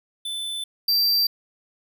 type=tone pair in turn; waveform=square; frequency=3517 / 4695 Hz; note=A7 / D8; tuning=-1 / -1 cents; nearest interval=perfect fourth; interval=500 cents; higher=second; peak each=-28 / -18 dBFS; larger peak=second; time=0.25-0.64 / 0.88-1.27 s; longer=neither; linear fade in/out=5 ms; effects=none